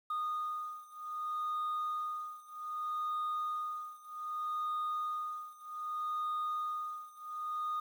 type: beating tone pair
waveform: sine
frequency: 1231 / 1231.64 Hz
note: D#6 / D#6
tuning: -19 / -18 cents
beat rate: 0.64 Hz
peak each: -36 / -37 dBFS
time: 0.1-7.8 s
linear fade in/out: 5 ms
effects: tanh soft clip ceiling -31 dBFS + 10-bit